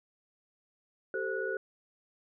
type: tone cluster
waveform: sine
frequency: 387 / 443.8 / 523 / 1466 Hz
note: G4 / A4 / C5 / F#6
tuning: -22 / +15 / -1 / -16 cents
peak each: -36 / -37 / -38 / -36 dBFS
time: 1.14-1.57 s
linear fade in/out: 2 ms
effects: none